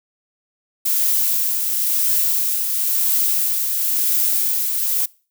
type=noise with tremolo; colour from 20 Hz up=violet; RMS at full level=-17 dBFS; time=0.85-5.06 s; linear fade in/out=10 ms; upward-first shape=triangle; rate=0.97 Hz; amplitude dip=40%; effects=noise-tail reverb RT60 0.4 s tail -24 dB re dry